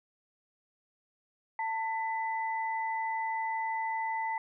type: tone pair together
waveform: sine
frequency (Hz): 893.7 / 1997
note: A5 / B6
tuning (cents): +27 / +19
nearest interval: octave + major second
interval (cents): 1392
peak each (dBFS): -31 / -37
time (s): 1.59-4.38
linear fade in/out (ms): 2
effects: none